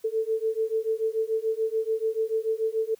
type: beating tone pair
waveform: sine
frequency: 440 / 446.9 Hz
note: A4 / A4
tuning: 0 / +27 cents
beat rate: 6.9 Hz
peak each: -27 dBFS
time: 0.04-2.95 s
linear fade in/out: 10 ms
effects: white hiss -60 dBFS RMS until 2.99 s